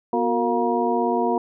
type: tone cluster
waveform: sine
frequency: 244.2 / 363.1 / 460 / 705 / 952 Hz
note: B3 / F#4 / A#4 / F5 / A#5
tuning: -19 / -33 / -23 / +16 / +36 cents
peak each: -25 dBFS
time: 0.13-1.38 s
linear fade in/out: 2 ms
effects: none